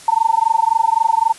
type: tone with amplitude modulation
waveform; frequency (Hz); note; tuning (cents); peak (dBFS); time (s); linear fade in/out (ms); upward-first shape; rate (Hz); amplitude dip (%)
sine; 902; A5; +43; -8; 0.08-1.33; 2; sine; 23.8; 100
effects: white hiss -39 dBFS RMS until 1.38 s + resampled to 24000 Hz